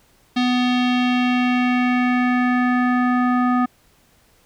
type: tone with low-pass filter sweep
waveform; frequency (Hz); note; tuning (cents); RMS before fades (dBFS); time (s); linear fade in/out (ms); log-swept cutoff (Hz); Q
square; 248.4; B3; +10; -18; 0.36-3.66; 10; 3800 to 1300; 2.5
effects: pink hiss -57 dBFS RMS until 4.45 s